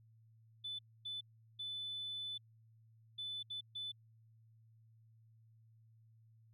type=tone bursts at uneven times; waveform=sine; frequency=3500 Hz; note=A7; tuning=10 cents flat; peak=-40 dBFS; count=6; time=0.64-0.79 / 1.05-1.21 / 1.59-2.38 / 3.18-3.43 / 3.5-3.61 / 3.75-3.92 s; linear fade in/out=10 ms; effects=tanh soft clip ceiling -36 dBFS + added 112 Hz sine -63 dBFS peak until 6.53 s